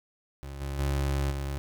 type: tone with level steps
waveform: 30% pulse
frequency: 69.3 Hz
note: C#2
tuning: in tune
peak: -35 / -29 / -23 / -28 dBFS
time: 0.43-1.58 s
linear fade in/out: 0 ms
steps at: 0.6 / 0.78 / 1.3 s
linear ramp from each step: 20 ms
effects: none